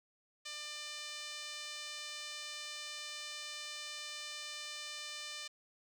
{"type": "tone with band-pass filter", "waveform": "5% pulse", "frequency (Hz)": 597, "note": "D5", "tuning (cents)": 28, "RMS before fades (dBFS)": -45, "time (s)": [0.45, 5.48], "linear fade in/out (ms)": 10, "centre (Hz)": 3700, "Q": 0.55, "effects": []}